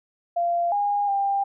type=tone with pitch steps; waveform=sine; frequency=690 / 816 / 795 Hz; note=F5 / G#5 / G5; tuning=-21 / -31 / +24 cents; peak=-20 dBFS; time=0.36-1.44 s; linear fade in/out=10 ms; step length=360 ms; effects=none